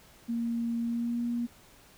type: tone with pitch glide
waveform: sine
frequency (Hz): 233.1 to 237.7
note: A#3 to A#3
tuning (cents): 0 to +34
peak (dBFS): -28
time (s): 0.28-1.47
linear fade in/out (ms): 20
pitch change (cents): +34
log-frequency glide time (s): 0.82-1.21
effects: pink hiss -57 dBFS RMS until 1.97 s